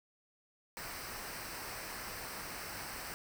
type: noise with comb filter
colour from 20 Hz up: pink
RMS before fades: -44 dBFS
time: 0.77-3.14 s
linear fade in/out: 0 ms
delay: 0.29 ms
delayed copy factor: -0.6
effects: none